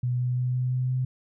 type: tone with pitch steps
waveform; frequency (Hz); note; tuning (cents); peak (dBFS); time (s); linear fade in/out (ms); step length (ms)
sine; 123.8 / 124.66 / 125.53 / 126.4 / 127.28 / 128.17; B2 / B2 / B2 / B2 / C3 / C3; +5 / +17 / +29 / +41 / -47 / -35; -23; 0.03-1.05; 5; 170
effects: none